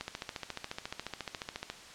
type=click train; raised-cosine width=0.2 ms; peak=-19 dBFS; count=25; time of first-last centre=0.01-1.7 s; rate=14.2 Hz; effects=white hiss -50 dBFS RMS until 1.94 s + low-pass 6000 Hz 12 dB/octave